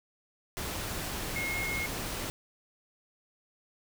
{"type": "tone in noise", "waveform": "sine", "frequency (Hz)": 2157, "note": "C#7", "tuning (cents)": -48, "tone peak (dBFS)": -32, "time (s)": [1.36, 1.86], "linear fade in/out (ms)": 0, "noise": "pink", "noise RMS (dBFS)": -36, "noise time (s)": [0.57, 2.3], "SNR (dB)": 1, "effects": []}